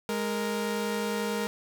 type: tone pair together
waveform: sawtooth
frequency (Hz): 207.7 / 466.3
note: G#3 / A#4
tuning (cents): 0 / +1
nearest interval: octave + major second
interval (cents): 1401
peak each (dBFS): -27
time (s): 0.09-1.47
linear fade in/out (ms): 0
effects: none